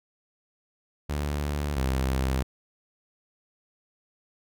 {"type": "tone pair in turn", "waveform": "sawtooth", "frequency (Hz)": [73.1, 65.75], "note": ["D2", "C2"], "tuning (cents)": [-7, 9], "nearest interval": "major second", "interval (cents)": 184, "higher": "first", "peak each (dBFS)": [-23, -20], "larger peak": "second", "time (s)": [[1.09, 1.76], [1.76, 2.43]], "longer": "neither", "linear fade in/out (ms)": 10, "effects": []}